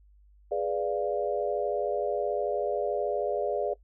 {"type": "chord", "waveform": "sine", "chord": "G# diminished seventh", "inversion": "none", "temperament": "equal", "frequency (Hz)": [415.3, 493.9, 587.3, 698.5], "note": ["G#4", "B4", "D5", "F5"], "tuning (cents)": [0, 0, 0, 0], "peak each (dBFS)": [-31, -33, -30, -34], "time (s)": [0.51, 3.74], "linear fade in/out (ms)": 10, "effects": ["noise-tail reverb RT60 0.1 s tail -20 dB re dry", "added 50 Hz sine -55 dBFS peak until 3.83 s"]}